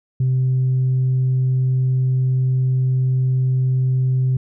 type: tone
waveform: sine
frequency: 129.3 Hz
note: C3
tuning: 20 cents flat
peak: -13 dBFS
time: 0.2-4.37 s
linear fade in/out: 5 ms
effects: tanh soft clip ceiling -12 dBFS